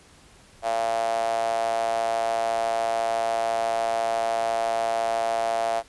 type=tone with high-pass filter; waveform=sawtooth; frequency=114 Hz; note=A#2; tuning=38 cents flat; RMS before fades=-25 dBFS; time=0.62-5.83 s; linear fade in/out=50 ms; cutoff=680 Hz; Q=7.7; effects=pink hiss -53 dBFS RMS until 5.88 s + resampled to 24000 Hz